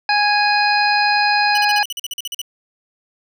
harmonic tone, 829 Hz, G#5, 3 cents flat, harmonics 1 / 2 / 3 / 5 / 6, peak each -16 / -19 / -21 / -23 / -24 dBFS, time 0.09-1.83 s, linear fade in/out 2 ms
sawtooth tone bursts, 2961 Hz, F#7, 1 cent sharp, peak -20 dBFS, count 13, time 1.55-2.416 s, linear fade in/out 2 ms, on 26 ms, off 44 ms
effects none

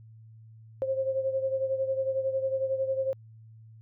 sine beating tone pair, 530 / 541 Hz, C5 / C#5, +22 / -42 cents, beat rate 11 Hz, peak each -27 / -33 dBFS, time 0.82-3.13 s, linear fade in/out 0 ms, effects added 111 Hz sine -48 dBFS peak until 3.81 s

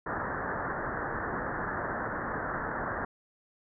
white low-pass noise, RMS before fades -34 dBFS, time 0.06-3.05 s, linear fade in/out 5 ms, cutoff 1800 Hz, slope 96 dB/octave, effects none

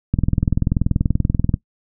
click train, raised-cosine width 5 ms, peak -4 dBFS, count 30, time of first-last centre 0.14-1.541 s, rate 20.7 Hz, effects noise-tail reverb RT60 0.1 s tail -19 dB re dry

